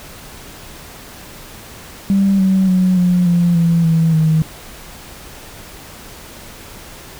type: tone with pitch steps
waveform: sine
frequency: 196 / 190.09 / 184.36 / 178.8 / 173.41 / 168.18 / 163.11 / 158.19 Hz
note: G3 / F#3 / F#3 / F3 / F3 / E3 / E3 / D#3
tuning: 0 / +47 / -6 / +41 / -12 / +35 / -18 / +29 cents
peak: -9 dBFS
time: 2.1-4.42 s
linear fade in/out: 0 ms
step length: 290 ms
effects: tanh soft clip ceiling -5 dBFS + pink hiss -36 dBFS RMS until 7.19 s